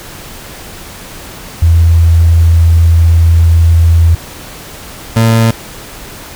sine / 30% pulse tone pair in turn, 83.2 / 113.53 Hz, E2 / A#2, +17 / -45 cents, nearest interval perfect fourth, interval 538 cents, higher second, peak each -3 dBFS, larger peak neither, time 1.62-4.15 / 5.16-5.51 s, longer first, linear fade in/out 5 ms, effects pink hiss -29 dBFS RMS until 6.35 s

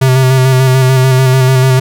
square tone with vibrato, 130.4 Hz, C3, 5 cents flat, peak -6 dBFS, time 0.01-1.8 s, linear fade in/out 10 ms, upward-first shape square, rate 6.8 Hz, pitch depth 24 cents each way, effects none

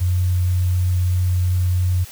sine tone, 90.3 Hz, F#2, 42 cents flat, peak -15 dBFS, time 0-2.05 s, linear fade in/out 20 ms, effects white hiss -40 dBFS RMS until 2.11 s

